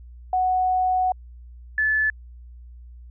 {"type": "tone pair in turn", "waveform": "sine", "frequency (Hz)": [740, 1734.3], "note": ["F#5", "A6"], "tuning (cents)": [0, -25], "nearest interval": "octave + minor third", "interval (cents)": 1475, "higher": "second", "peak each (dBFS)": -18, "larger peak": "neither", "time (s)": [[0.33, 1.12], [1.78, 2.1]], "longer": "first", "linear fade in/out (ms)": 2, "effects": ["added 60 Hz sine -40 dBFS peak until 3.1 s"]}